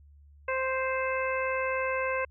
harmonic tone, 523.3 Hz, C5, in tune, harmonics 1 / 2 / 3 / 4 / 5, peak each -30 / -33 / -35 / -36 / -37 dBFS, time 0.48-2.25 s, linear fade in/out 5 ms, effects added 72 Hz sine -52 dBFS peak until 2.3 s

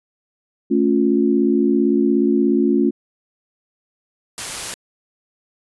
sine chord, A augmented, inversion none, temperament equal with one note detuned, 220 / 277.2 / 353.5 Hz, A3 / C#4 / E#4, 0 / 0 / +21 cents, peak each -18 / -17 / -18 dBFS, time 0.7-2.91 s, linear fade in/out 20 ms
white noise, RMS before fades -27 dBFS, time 4.38-4.74 s, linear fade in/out 0 ms
effects resampled to 24000 Hz

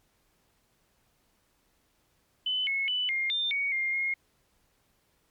sine tone with pitch steps, 3019 / 2187 / 2986 / 2123 / 3598 / 2239 / 2118 / 2145 Hz, F#7 / C#7 / F#7 / C7 / A7 / C#7 / C7 / C7, +34 / -24 / +15 / +25 / +38 / +17 / +21 / +42 cents, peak -26 dBFS, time 2.46-4.14 s, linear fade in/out 5 ms, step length 210 ms, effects pink hiss -70 dBFS RMS until 5.3 s + MP3 96 kbps

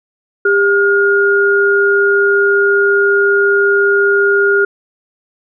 sine tone pair together, 400 / 1425.4 Hz, G4 / F6, +35 / +35 cents, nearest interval octave + minor seventh, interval 2200 cents, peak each -11 dBFS, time 0.45-4.65 s, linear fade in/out 5 ms, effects none

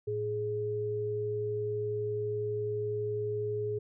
sine tone pair together, 111 / 419.1 Hz, A2 / G#4, +16 / +16 cents, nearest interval octave + major seventh, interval 2300 cents, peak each -37 / -31 dBFS, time 0.07-3.79 s, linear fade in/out 10 ms, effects none

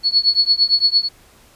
sine tone with tremolo, 4394 Hz, C#8, 16 cents flat, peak -8 dBFS, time 0.03-1.09 s, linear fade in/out 50 ms, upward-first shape triangle, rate 8.8 Hz, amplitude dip 100%, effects pink hiss -50 dBFS RMS until 1.55 s + resampled to 32000 Hz

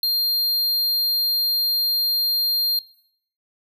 square tone, 4200 Hz, C8, 6 cents sharp, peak -19 dBFS, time 0.03-2.79 s, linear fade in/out 2 ms, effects noise-tail reverb RT60 0.6 s tail -18 dB re dry

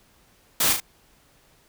white noise with echo, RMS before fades -21 dBFS, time 0.6-0.73 s, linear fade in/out 5 ms, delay 36 ms, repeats 2, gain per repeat -5 dB, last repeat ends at 0.802 s, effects pink hiss -59 dBFS RMS until 1.68 s

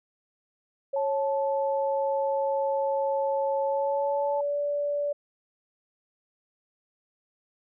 sine tone with pitch glide, 550 to 579.3 Hz, C#5 to D5, -14 to -24 cents, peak -25 dBFS, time 0.93-5.13 s, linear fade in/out 10 ms, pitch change +90 cents, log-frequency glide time 3.64-4.59 s
sine tone, 872 Hz, A5, 16 cents flat, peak -29 dBFS, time 0.96-4.41 s, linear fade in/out 5 ms
effects none

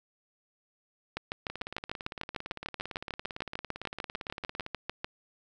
two click trains, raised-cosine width 0.3 ms, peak -22 / -17 dBFS, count 57 / 27, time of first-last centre 1.5-4.664 / 1.17-5.045 s, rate 17.7 / 6.71 Hz, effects none

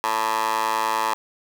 15% pulse tone with high-pass filter, 110 Hz, A2, in tune, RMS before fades -23 dBFS, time 0.04-1.14 s, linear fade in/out 0 ms, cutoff 850 Hz, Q 4.7, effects none

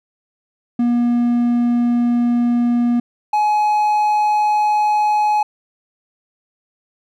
triangle tone pair in turn, 239.6 / 843.5 Hz, A#3 / G#5, +48 / +27 cents, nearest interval octave + minor seventh, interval 2179 cents, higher second, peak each -11 dBFS, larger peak neither, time 0.79-3 / 3.33-5.43 s, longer first, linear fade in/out 5 ms, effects none

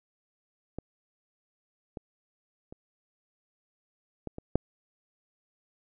clicks, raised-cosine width 2 ms, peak -22 / -24 / -30 / -22 / -25 / -9 dBFS, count 6, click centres 0.786 / 1.972 / 2.725 / 4.273 / 4.384 / 4.556 s, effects none

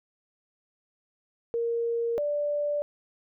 sine tone pair in turn, 466.2 / 585.9 Hz, A#4 / D5, 0 / -4 cents, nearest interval major third, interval 396 cents, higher second, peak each -25 dBFS, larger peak neither, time 1.54-2.18 / 2.18-2.82 s, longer neither, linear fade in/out 0 ms, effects none

